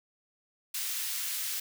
white high-pass noise, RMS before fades -34 dBFS, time 0.74-1.6 s, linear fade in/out 5 ms, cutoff 1900 Hz, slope 12 dB/octave, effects none

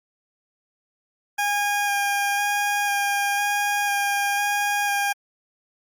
20% pulse tone with vibrato, 812 Hz, G#5, 39 cents flat, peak -16 dBFS, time 1.38-5.13 s, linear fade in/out 10 ms, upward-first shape square, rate 1 Hz, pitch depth 11 cents each way, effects Opus 48 kbps

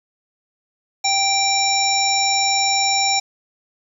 harmonic tone, 784 Hz, G5, in tune, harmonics 1 / 3 / 5 / 7 / 9, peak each -20 / -23 / -24 / -21 / -23 dBFS, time 1.04-3.2 s, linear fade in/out 10 ms, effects 8-bit

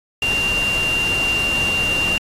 sine tone in noise, 2780 Hz, F7, 9 cents flat, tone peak -17 dBFS, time 0.22-2.18 s, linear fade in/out 2 ms, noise pink, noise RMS -27 dBFS, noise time 0.22-2.18 s, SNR +7 dB, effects low-pass 10000 Hz 12 dB/octave + AAC 48 kbps

